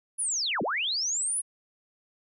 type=linear two-way sweep; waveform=sine; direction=down then up; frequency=10548 to 153.9 to 10548 Hz; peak=-26 dBFS; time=0.18-1.42 s; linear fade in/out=20 ms; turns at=0.62 s; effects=none